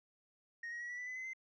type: tone with pitch steps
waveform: sine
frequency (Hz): 1864.7 / 1892.9 / 1921.6 / 1950.6 / 1980.2 / 2010 / 2041 / 2071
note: A#6 / A#6 / B6 / B6 / B6 / B6 / C7 / C7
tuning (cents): 0 / +26 / -48 / -22 / +4 / +30 / -44 / -18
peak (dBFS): -39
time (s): 0.63-1.334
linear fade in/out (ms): 5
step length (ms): 88
effects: tanh soft clip ceiling -40 dBFS